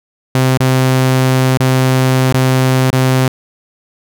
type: tone with dropouts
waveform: sawtooth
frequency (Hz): 130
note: C3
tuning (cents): -11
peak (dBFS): -5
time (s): 0.35-3.28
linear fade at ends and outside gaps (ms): 2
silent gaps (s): 0.575-0.602 / 1.574-1.601 / 2.325-2.342 / 2.905-2.929
effects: none